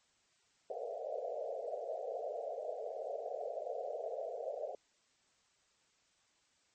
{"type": "band-pass noise", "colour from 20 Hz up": "white", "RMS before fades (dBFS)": -41, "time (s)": [0.7, 4.75], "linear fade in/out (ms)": 2, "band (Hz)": [440, 710], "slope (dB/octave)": 96, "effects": ["white hiss -73 dBFS RMS until 6.74 s", "MP3 32 kbps"]}